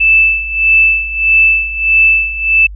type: tone with tremolo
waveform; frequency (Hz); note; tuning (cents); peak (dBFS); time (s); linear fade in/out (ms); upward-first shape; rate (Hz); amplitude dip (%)
sine; 2637; E7; 0; -4; 0-2.67; 10; sine; 1.6; 80
effects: added 50 Hz sine -25 dBFS peak until 2.75 s